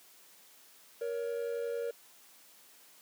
triangle tone pair together, 469.8 / 561 Hz, A#4 / C#5, +13 / +21 cents, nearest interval minor third, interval 308 cents, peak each -32 / -37 dBFS, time 1.01-1.91 s, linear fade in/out 5 ms, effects white hiss -59 dBFS RMS until 3.01 s + high-pass 200 Hz 12 dB/octave

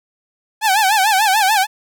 sawtooth tone with vibrato, 816 Hz, G#5, 31 cents flat, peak -8 dBFS, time 0.61-1.67 s, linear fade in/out 50 ms, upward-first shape sine, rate 6.8 Hz, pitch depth 150 cents each way, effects none

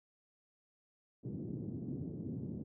pink band-pass noise, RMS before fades -42 dBFS, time 1.23-2.64 s, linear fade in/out 20 ms, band 110 to 330 Hz, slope 24 dB/octave, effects none

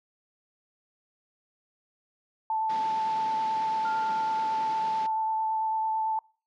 sine tone with vibrato, 880 Hz, A5, in tune, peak -25 dBFS, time 2.5-6.19 s, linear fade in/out 2 ms, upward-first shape sine, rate 9 Hz, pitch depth 11 cents each way
pink band-pass noise, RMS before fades -44 dBFS, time 2.69-5.07 s, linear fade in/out 10 ms, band 170 to 5100 Hz, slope 24 dB/octave
sine tone with exponential decay, 1396.9 Hz, F6, in tune, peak -34 dBFS, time 3.85-5.69 s, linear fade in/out 2 ms, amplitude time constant 400 ms
effects noise-tail reverb RT60 0.4 s tail -25 dB re dry

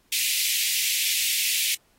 pink high-pass noise, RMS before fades -25 dBFS, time 0.12-1.75 s, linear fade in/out 5 ms, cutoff 2200 Hz, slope 48 dB/octave, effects pink hiss -64 dBFS RMS until 1.98 s + AAC 48 kbps

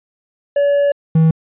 triangle tone pair in turn, 570 / 160.78 Hz, C#5 / E3, +48 / -43 cents, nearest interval octave + minor seventh, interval 2191 cents, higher first, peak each -9 / -6 dBFS, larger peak second, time 0.56-0.92 / 1.15-1.31 s, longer first, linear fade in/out 5 ms, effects resampled to 8000 Hz

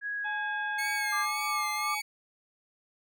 sine tone with pitch glide, 1661.2 to 1628.9 Hz, G#6 to G#6, 0 to -34 cents, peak -31 dBFS, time 0.01-1.26 s, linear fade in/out 50 ms, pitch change -34 cents, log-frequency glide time 0.14-0.5 s
harmonic tone, 848 Hz, G#5, 36 cents sharp, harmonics 1 / 3 / 4, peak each -35 / -45 / -47 dBFS, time 0.24-2.01 s, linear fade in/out 20 ms
sawtooth tone with vibrato, 2168 Hz, C#7, 39 cents flat, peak -29 dBFS, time 0.78-2.02 s, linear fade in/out 10 ms, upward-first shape sine, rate 1.9 Hz, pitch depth 65 cents each way
sine tone with tremolo, 1186 Hz, D6, 17 cents sharp, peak -29 dBFS, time 1.12-1.95 s, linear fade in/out 10 ms, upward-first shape sine, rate 2.8 Hz, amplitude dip 55%
effects none

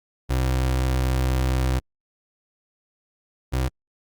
30% pulse tone pair in turn, 64.3 / 64.65 Hz, C2 / C2, -30 / -20 cents, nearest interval unison, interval 10 cents, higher second, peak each -17 / -18 dBFS, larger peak first, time 0.29-1.8 / 3.52-3.69 s, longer first, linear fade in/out 20 ms, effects Opus 48 kbps

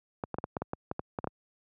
clicks, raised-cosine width 1 ms, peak -18 dBFS, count 12, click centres 0.238 / 0.343 / 0.385 / 0.441 / 0.568 / 0.62 / 0.734 / 0.914 / 0.994 / 1.188 / 1.243 / 1.273 s, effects high-pass 80 Hz 12 dB/octave

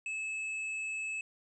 sine tone with tanh clipping, 2600 Hz, E7, 24 cents flat, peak -36 dBFS, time 0.06-1.21 s, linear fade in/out 2 ms, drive 8 dB, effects resampled to 24000 Hz

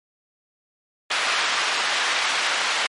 pink band-pass noise, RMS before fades -23 dBFS, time 1.1-2.87 s, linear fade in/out 10 ms, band 1100 to 4100 Hz, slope 12 dB/octave, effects MP3 48 kbps

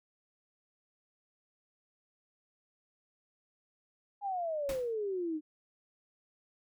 sine exponential sweep, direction down, 828 to 299.7 Hz, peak -32 dBFS, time 4.21-5.41 s, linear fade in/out 50 ms
pink noise with exponential decay, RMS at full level -39 dBFS, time 4.69-4.94 s, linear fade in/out 1 ms, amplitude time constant 53 ms
effects none

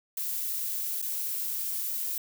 violet noise with dropouts, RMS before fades -32 dBFS, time 0.17-2.18 s, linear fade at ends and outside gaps 2 ms, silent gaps 1.017-1.025 s, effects none

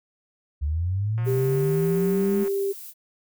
sine linear sweep, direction up, 69.3 to 209.8 Hz, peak -22 dBFS, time 0.61-2.45 s, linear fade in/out 20 ms
click train, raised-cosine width 0.5 ms, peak -28 dBFS, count 235, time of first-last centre 1.18-2.48 s, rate 180 Hz
violet noise, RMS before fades -40 dBFS, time 1.24-2.94 s, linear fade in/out 50 ms
sine tone, 395 Hz, G4, 13 cents sharp, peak -22 dBFS, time 1.26-2.73 s, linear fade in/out 20 ms
effects none

